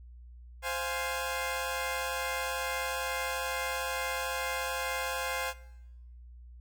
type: chord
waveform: 15% pulse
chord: F minor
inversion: second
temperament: equal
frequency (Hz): 523.3 / 698.5 / 830.6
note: C5 / F5 / Ab5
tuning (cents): 0 / 0 / 0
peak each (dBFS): -28 / -32 / -30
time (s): 0.62-5.54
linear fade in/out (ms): 50
effects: noise-tail reverb RT60 0.9 s tail -20 dB re dry + added 60 Hz sine -47 dBFS peak until 6.6 s